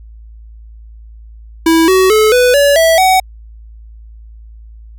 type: tone with pitch steps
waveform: square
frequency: 327.1 / 375.7 / 431.6 / 495.8 / 569.5 / 654.2 / 751.5 Hz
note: E4 / F#4 / A4 / B4 / C#5 / E5 / F#5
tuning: -13 / +26 / -33 / +7 / +47 / -13 / +27 cents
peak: -7 dBFS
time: 1.66-3.2 s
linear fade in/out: 5 ms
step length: 220 ms
effects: added 55 Hz sine -32 dBFS peak until 4.98 s